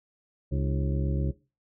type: harmonic tone with a mistuned harmonic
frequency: 68 Hz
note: C#2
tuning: 33 cents flat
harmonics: 1 / 2 / 3 / 4 / 5 / 6 / 8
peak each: -28 / -28 / -36 / -38 / -40 / -43 / -41 dBFS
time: 0.51-1.32 s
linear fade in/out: 20 ms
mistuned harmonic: 4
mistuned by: +150 cents
effects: noise-tail reverb RT60 0.3 s tail -19 dB re dry